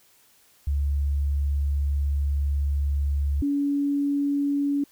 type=tone pair in turn; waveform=sine; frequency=71 / 284 Hz; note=C#2 / C#4; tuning=+42 / +42 cents; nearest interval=2 octaves; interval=2400 cents; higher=second; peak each=-21 dBFS; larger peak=neither; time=0.67-3.42 / 3.42-4.84 s; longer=first; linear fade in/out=5 ms; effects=white hiss -59 dBFS RMS until 4.91 s

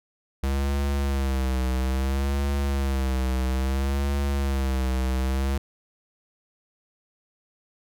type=tone with vibrato; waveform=square; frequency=67.2 Hz; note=C2; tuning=47 cents sharp; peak=-23 dBFS; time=0.43-5.58 s; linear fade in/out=5 ms; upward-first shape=sine; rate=0.6 Hz; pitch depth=77 cents each way; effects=none

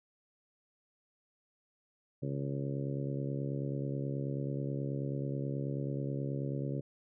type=harmonic tone; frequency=69.3 Hz; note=C#2; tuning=in tune; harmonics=2 / 3 / 4 / 5 / 6 / 7 / 8; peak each=-35 / -44 / -41 / -44 / -45 / -47 / -46 dBFS; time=2.22-6.81 s; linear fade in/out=10 ms; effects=none

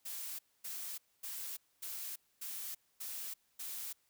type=noise bursts; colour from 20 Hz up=blue; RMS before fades=-43 dBFS; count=7; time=0.05-3.93 s; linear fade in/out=10 ms; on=340 ms; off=250 ms; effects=white hiss -75 dBFS RMS until 4.09 s

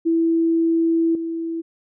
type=tone with level steps; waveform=sine; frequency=330 Hz; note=E4; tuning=2 cents sharp; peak=-15 / -23 dBFS; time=0.05-1.62 s; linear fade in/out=20 ms; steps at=1.15 s; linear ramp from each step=2 ms; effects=none

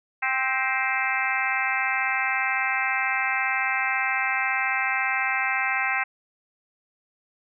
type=harmonic tone with a mistuned harmonic; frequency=261.9 Hz; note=C4; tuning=2 cents sharp; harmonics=3 / 4 / 5 / 6 / 7 / 8 / 9 / 10; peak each=-30 / -33 / -33 / -29 / -31 / -28 / -32 / -31 dBFS; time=0.22-6.04 s; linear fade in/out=10 ms; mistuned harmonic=7; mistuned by=+56 cents; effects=none

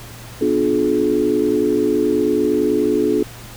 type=chord; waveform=sine; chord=B diminished seventh; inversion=none; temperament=just; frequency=246.9 / 296.3 / 355.6 / 426.7 Hz; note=B3 / D4 / F4 / Ab4; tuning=0 / +15 / +31 / +47 cents; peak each=-23 / -19 / -20 / -18 dBFS; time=0.41-3.23 s; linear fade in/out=5 ms; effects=added 116 Hz sine -38 dBFS peak until 3.56 s + pink hiss -38 dBFS RMS until 3.56 s

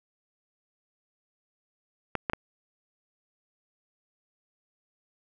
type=clicks; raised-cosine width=0.5 ms; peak=-12 dBFS; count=3; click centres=2.153 / 2.298 / 2.334 s; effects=none

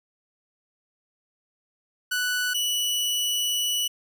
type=tone pair in turn; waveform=sawtooth; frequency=1484 / 2951 Hz; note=F#6 / F#7; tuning=+5 / -5 cents; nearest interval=octave; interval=1190 cents; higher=second; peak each=-20 dBFS; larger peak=neither; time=2.11-2.54 / 2.54-3.88 s; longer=second; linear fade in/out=10 ms; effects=none

